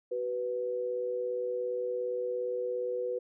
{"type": "tone pair together", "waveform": "sine", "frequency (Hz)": [376.5, 493.8], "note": ["F#4", "B4"], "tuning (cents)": [30, 0], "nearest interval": "perfect fourth", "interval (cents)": 470, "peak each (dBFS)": [-37, -31], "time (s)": [0.11, 3.19], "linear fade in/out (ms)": 10, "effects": []}